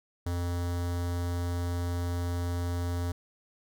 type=tone with notch filter; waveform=square; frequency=87.31 Hz; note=F2; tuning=in tune; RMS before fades=-31 dBFS; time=0.26-3.12 s; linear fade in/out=5 ms; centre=2500 Hz; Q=1.8; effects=none